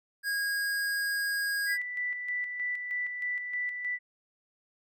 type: tone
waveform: square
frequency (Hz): 1637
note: G#6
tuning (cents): -25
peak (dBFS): -29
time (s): 0.23-1.78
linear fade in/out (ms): 50
type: tone with tremolo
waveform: sine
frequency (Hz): 1975.5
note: B6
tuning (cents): 0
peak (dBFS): -29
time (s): 1.66-3.99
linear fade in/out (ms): 50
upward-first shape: square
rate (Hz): 3.2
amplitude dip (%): 45
effects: none